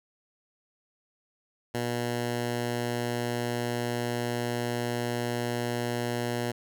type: tone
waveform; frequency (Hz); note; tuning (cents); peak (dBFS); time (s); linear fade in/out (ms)
10% pulse; 120; B2; -49; -20; 1.74-6.52; 10
effects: none